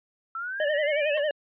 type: exponential sweep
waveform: sine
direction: up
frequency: 1318.5 to 2719 Hz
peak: -30 dBFS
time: 0.35-1.17 s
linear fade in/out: 2 ms
type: tone with vibrato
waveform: square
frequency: 594 Hz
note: D5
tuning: 20 cents sharp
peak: -24 dBFS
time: 0.6-1.31 s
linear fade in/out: 2 ms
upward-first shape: sine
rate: 11 Hz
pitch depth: 78 cents each way
type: tone with exponential decay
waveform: sawtooth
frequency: 543 Hz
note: C#5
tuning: 36 cents flat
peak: -28 dBFS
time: 1.17-1.25 s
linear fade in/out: 5 ms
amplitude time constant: 16 ms
effects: resampled to 8000 Hz